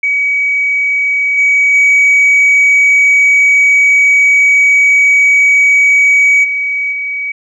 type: tone with level steps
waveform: sine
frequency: 2267 Hz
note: C#7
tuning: 38 cents sharp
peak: -9 / -5 / -3 / -12 / -15 dBFS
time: 0.03-7.32 s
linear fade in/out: 5 ms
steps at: 1.37 / 1.73 / 6.43 / 6.91 s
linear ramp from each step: 20 ms
effects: tanh soft clip ceiling -3 dBFS